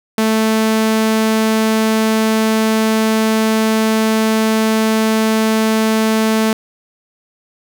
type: tone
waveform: sawtooth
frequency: 220 Hz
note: A3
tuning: in tune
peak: -8 dBFS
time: 0.18-6.53 s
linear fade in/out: 2 ms
effects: none